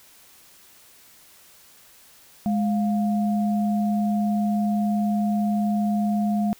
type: tone pair together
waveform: sine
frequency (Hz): 208.7 / 702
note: G#3 / F5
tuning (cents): +9 / +9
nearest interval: octave + major sixth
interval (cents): 2100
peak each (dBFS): -20 / -29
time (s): 2.46-6.53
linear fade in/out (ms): 0
effects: white hiss -52 dBFS RMS until 6.59 s